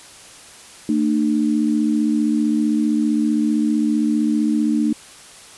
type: tone pair together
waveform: sine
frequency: 225.3 / 300.7 Hz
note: A3 / D4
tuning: +41 / +41 cents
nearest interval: perfect fourth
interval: 500 cents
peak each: -18 dBFS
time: 0.89-4.93 s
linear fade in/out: 2 ms
effects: white hiss -42 dBFS RMS until 5.57 s + resampled to 24000 Hz

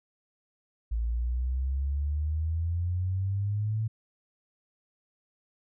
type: exponential sweep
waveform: sine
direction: up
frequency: 55.3 to 111.9 Hz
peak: -26 dBFS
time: 0.91-3.88 s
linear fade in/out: 10 ms
effects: none

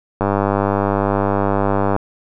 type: click train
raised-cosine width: 1 ms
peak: -3 dBFS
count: 176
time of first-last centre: 0.21-1.964 s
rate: 99.8 Hz
effects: none

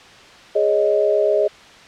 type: chord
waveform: sine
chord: Ab suspended fourth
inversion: none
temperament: equal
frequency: 415.3 / 554.4 / 622.3 Hz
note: Ab4 / Db5 / Eb5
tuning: 0 / 0 / 0 cents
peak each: -18 / -21 / -17 dBFS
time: 0.55-1.48 s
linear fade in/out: 10 ms
effects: white hiss -43 dBFS RMS until 1.87 s + low-pass 4000 Hz 12 dB/octave

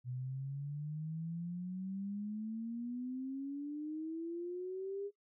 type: exponential sweep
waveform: sine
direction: up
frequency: 123.47 to 408.2 Hz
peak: -38 dBFS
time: 0.04-5.11 s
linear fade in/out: 50 ms
effects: noise-tail reverb RT60 0.1 s tail -19 dB re dry

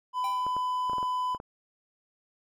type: tone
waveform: triangle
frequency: 1003 Hz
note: B5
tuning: 26 cents sharp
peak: -25 dBFS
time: 0.13-1.38 s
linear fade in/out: 50 ms
type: tone with exponential decay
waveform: square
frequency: 787 Hz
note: G5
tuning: 7 cents sharp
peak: -34 dBFS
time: 0.24-0.63 s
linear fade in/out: 2 ms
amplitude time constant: 83 ms
type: clicks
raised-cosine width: 1 ms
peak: -25 dBFS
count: 8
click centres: 0.466 / 0.566 / 0.897 / 0.933 / 0.983 / 1.029 / 1.348 / 1.401 s
effects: none

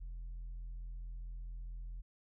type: tone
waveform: sine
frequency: 42.28 Hz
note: E1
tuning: 45 cents sharp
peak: -39 dBFS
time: 0-2.02 s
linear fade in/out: 20 ms
effects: tanh soft clip ceiling -41 dBFS

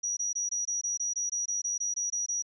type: tone bursts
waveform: sine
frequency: 5800 Hz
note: F#8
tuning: 35 cents flat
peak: -28 dBFS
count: 15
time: 0.03-2.424 s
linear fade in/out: 10 ms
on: 140 ms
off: 21 ms
effects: none

